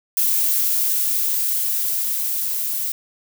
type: noise with level ramp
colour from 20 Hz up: violet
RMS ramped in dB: -18 to -24 dBFS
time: 0.17-2.92 s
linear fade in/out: 2 ms
effects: none